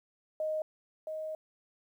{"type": "tone pair in turn", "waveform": "sine", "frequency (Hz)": [622.3, 626.3], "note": ["D#5", "D#5"], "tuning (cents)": [0, 11], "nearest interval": "unison", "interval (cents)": 11, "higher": "second", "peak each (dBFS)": [-30, -35], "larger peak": "first", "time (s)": [[0.4, 0.62], [1.07, 1.35]], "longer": "second", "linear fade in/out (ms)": 2, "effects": ["11-bit"]}